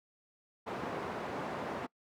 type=band-pass noise; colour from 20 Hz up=white; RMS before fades=-39 dBFS; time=0.66-1.87 s; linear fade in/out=20 ms; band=130 to 910 Hz; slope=12 dB/octave; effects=noise-tail reverb RT60 0.1 s tail -23 dB re dry